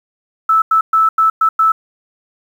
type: tone bursts at uneven times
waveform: sine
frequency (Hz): 1312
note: E6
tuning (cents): -9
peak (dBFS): -8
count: 6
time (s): 0.49-0.62 / 0.71-0.81 / 0.93-1.09 / 1.18-1.3 / 1.41-1.49 / 1.59-1.72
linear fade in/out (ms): 5
effects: 7-bit